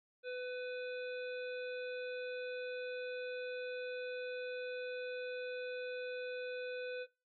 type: harmonic tone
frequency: 500 Hz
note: B4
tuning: 21 cents sharp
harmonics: 1 / 3 / 5 / 7 / 8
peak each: -40 / -47 / -51 / -58 / -58 dBFS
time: 0.23-7.07 s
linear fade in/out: 50 ms
effects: noise-tail reverb RT60 0.3 s tail -22 dB re dry